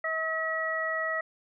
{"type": "harmonic tone", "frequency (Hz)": 642, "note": "E5", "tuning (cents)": -46, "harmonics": [1, 2, 3], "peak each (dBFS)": [-33, -34, -30], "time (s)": [0.04, 1.21], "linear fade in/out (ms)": 5, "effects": []}